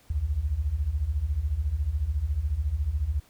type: beating tone pair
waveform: sine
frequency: 63.9 / 77.9 Hz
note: C2 / D#2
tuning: -40 / +3 cents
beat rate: 14 Hz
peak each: -29 / -26 dBFS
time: 0.1-3.2 s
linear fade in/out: 5 ms
effects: pink hiss -59 dBFS RMS until 3.29 s